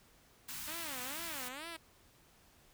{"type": "band-stop noise", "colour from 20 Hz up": "white", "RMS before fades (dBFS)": -44, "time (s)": [0.48, 1.49], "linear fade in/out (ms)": 10, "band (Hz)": [320, 840], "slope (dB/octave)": 48}
{"type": "tone with vibrato", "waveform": "5% pulse", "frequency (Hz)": 290, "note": "D4", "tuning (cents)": -22, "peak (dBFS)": -32, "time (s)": [0.67, 1.77], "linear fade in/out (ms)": 10, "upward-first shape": "sine", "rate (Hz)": 2.2, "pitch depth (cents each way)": 270}
{"effects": ["pink hiss -65 dBFS RMS until 2.73 s"]}